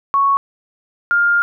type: tone pair in turn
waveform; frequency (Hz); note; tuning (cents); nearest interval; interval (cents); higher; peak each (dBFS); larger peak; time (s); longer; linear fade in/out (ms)
sine; 1108.7 / 1405.8; C#6 / F6; 0 / +11; major third; 411; second; -11; neither; 0.14-0.37 / 1.11-1.42; second; 0
effects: none

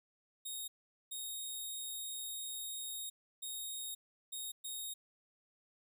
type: tone bursts at uneven times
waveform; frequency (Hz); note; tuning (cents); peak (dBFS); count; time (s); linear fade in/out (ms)
10% pulse; 3729; A#7; 0; -33; 5; 0.45-0.68 / 1.11-3.1 / 3.42-3.95 / 4.32-4.52 / 4.64-4.94; 10
effects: none

